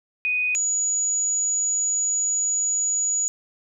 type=tone pair in turn; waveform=sine; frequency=2489 / 6847 Hz; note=D#7 / A8; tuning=0 / -48 cents; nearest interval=octave + tritone; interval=1752 cents; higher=second; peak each=-20 dBFS; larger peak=neither; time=0.25-0.55 / 0.55-3.28 s; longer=second; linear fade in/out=0 ms; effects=none